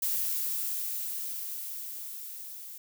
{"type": "noise with level ramp", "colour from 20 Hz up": "violet", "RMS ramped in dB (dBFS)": [-29, -44], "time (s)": [0.02, 2.78], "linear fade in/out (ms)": 5, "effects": []}